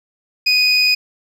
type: tone pair together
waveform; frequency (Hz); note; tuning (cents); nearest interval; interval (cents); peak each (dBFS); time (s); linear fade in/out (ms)
triangle; 2489 / 4985; D#7 / D#8; 0 / +2; octave; 1202; -13; 0.46-0.95; 10
effects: none